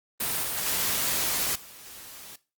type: noise with level steps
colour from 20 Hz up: white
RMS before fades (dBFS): -28 / -30 / -27 / -47 / -44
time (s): 0.2-2.36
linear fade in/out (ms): 5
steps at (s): 0.43 / 0.66 / 1.55 / 1.85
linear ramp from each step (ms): 5
effects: noise-tail reverb RT60 0.3 s tail -18 dB re dry + Opus 32 kbps